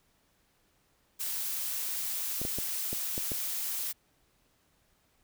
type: noise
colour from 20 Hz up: blue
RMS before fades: -34 dBFS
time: 1.19-3.93 s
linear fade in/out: 20 ms
type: clicks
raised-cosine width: 2 ms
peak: -23 dBFS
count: 6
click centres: 2.416 / 2.451 / 2.586 / 2.93 / 3.179 / 3.318 s
effects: pink hiss -70 dBFS RMS until 5.23 s